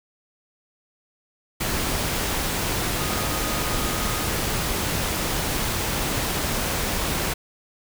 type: tone in noise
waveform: sine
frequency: 1244.5 Hz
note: D#6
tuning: in tune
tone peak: -34 dBFS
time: 2.99-4.27 s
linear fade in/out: 10 ms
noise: pink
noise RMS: -25 dBFS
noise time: 1.6-7.34 s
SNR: -12 dB
effects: none